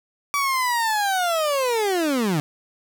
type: linear sweep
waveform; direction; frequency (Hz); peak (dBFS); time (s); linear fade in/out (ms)
30% pulse; down; 1152 to 141.8; -17; 0.34-2.4; 0
effects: none